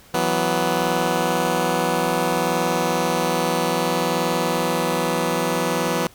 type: chord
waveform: 10% pulse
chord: E suspended second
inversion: none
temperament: just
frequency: 164.81 / 185.42 / 247.2 Hz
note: E3 / F#3 / B3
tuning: 0 / +4 / +2 cents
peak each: -16 dBFS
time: 0.14-6.07 s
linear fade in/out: 2 ms
effects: pink hiss -49 dBFS RMS until 6.14 s